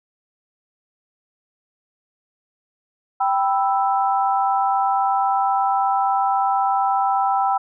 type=chord; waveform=sine; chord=E minor; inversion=first; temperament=equal; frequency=784 / 987.8 / 1318.5 Hz; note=G5 / B5 / E6; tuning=0 / 0 / 0 cents; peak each=-18 / -23 / -24 dBFS; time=3.2-7.58 s; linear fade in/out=10 ms; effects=none